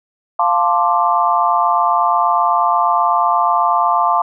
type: chord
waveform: sine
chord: D minor seventh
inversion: first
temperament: equal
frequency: 698.5 / 880 / 1046.5 / 1174.7 Hz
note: F5 / A5 / C6 / D6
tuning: 0 / 0 / 0 / 0 cents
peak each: -17 dBFS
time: 0.39-4.22 s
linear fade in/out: 5 ms
effects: none